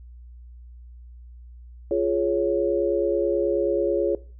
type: chord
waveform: sine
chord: Db major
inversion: first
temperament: just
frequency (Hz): 346.5 / 415.8 / 554.4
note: F4 / Ab4 / Db5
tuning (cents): -14 / +2 / 0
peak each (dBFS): -24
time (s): 1.91-4.15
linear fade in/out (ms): 2
effects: noise-tail reverb RT60 0.4 s tail -19 dB re dry + added 60 Hz sine -41 dBFS peak until 4.39 s